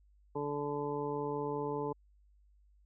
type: harmonic tone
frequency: 145.2 Hz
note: D3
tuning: 19 cents flat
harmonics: 1 / 2 / 3 / 4 / 6 / 7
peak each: -43 / -41 / -36 / -47 / -41 / -44 dBFS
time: 0.35-1.93 s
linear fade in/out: 10 ms
effects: added 50 Hz sine -62 dBFS peak until 2.85 s